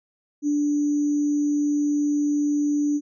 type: tone with sample-and-hold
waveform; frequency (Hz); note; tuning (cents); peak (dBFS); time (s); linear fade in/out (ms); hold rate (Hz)
sine; 292.9; D4; -5; -19; 0.42-3.01; 50; 6300
effects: resampled to 22050 Hz